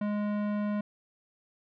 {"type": "tone with tanh clipping", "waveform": "sine", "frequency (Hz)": 207.7, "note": "G#3", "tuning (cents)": 0, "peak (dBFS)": -30, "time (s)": [0.01, 0.81], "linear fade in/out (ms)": 5, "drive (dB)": 17, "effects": []}